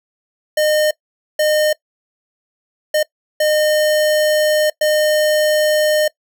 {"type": "tone bursts at uneven times", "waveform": "square", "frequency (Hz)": 610, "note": "D#5", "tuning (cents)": -34, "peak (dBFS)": -13, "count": 5, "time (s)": [[0.57, 0.91], [1.39, 1.73], [2.94, 3.03], [3.4, 4.7], [4.81, 6.08]], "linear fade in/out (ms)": 5, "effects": ["noise-tail reverb RT60 0.1 s tail -22 dB re dry"]}